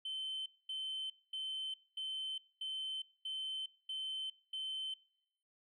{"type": "tone bursts", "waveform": "sine", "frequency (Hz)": 3077, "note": "G7", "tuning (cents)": -33, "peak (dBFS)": -37, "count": 8, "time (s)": [0.05, 4.94], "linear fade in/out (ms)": 5, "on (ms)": 410, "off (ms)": 230, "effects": ["noise-tail reverb RT60 1.0 s tail -26 dB re dry", "tanh soft clip ceiling -36 dBFS"]}